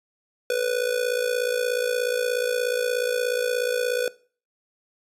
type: tone with amplitude modulation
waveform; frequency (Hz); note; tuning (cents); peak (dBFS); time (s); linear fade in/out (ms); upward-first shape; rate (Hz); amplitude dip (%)
square; 493.9; B4; 0; -19; 0.5-4.08; 2; sine; 56.8; 75
effects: noise-tail reverb RT60 0.4 s tail -20 dB re dry + resampled to 32000 Hz